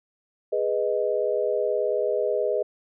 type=chord; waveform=sine; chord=G# minor; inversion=none; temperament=equal; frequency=415.3 / 493.9 / 622.3 Hz; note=G#4 / B4 / D#5; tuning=0 / 0 / 0 cents; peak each=-26 dBFS; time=0.52-2.63 s; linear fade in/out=10 ms; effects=none